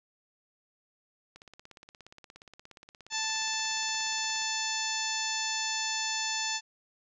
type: click train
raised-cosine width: 0.2 ms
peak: -32 dBFS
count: 53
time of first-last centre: 1.36-4.419 s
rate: 17 Hz
type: harmonic tone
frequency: 880 Hz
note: A5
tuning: in tune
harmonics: 1 / 2 / 3 / 4 / 5 / 6 / 7 / 8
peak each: -38 / -38 / -38 / -38 / -38 / -38 / -38 / -38 dBFS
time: 3.1-6.61 s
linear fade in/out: 50 ms
effects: none